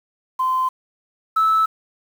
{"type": "tone pair in turn", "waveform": "sine", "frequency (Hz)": [1033, 1308], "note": ["C6", "E6"], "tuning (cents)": [-22, -14], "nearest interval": "major third", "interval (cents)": 408, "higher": "second", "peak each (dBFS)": [-16, -12], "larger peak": "second", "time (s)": [[0.39, 0.69], [1.36, 1.66]], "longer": "neither", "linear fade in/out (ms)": 10, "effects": ["tanh soft clip ceiling -11 dBFS", "7-bit"]}